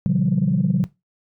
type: tone cluster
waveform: sine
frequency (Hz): 122.9 / 144.7 / 175.6 / 194.2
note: B2 / D3 / F3 / G3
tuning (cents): -8 / -25 / +10 / -16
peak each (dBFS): -26 / -20 / -19 / -21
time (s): 0.06-0.84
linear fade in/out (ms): 0
effects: noise-tail reverb RT60 0.2 s tail -18 dB re dry + tanh soft clip ceiling -9 dBFS